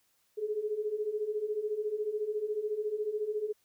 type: beating tone pair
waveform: sine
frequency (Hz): 414 / 428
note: G#4 / A4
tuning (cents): -5 / -48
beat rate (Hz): 14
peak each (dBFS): -36 / -32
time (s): 0.37-3.53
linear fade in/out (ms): 20
effects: white hiss -72 dBFS RMS until 3.64 s